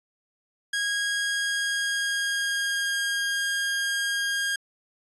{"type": "tone with pitch glide", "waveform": "sawtooth", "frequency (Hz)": [1640, 1620.2], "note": ["G#6", "G#6"], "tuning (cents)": [-22, -43], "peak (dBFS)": -21, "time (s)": [0.73, 4.56], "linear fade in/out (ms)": 5, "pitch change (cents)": -21, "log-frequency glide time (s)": [1.1, 2.99], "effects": ["resampled to 24000 Hz"]}